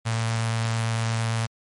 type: tone with notch filter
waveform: sawtooth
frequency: 113.6 Hz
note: A#2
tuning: 44 cents flat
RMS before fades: -25 dBFS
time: 0.05-1.47 s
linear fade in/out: 20 ms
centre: 330 Hz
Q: 0.51
effects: MP3 48 kbps